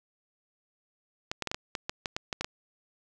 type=clicks; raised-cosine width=0.2 ms; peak=-14 dBFS; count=12; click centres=1.315 / 1.423 / 1.473 / 1.515 / 1.545 / 1.752 / 1.895 / 2.058 / 2.165 / 2.328 / 2.41 / 2.445 s; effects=none